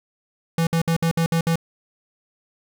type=tone bursts; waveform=square; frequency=165.6 Hz; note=E3; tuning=8 cents sharp; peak=-18 dBFS; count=7; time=0.58-1.557 s; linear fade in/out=2 ms; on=89 ms; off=59 ms; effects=none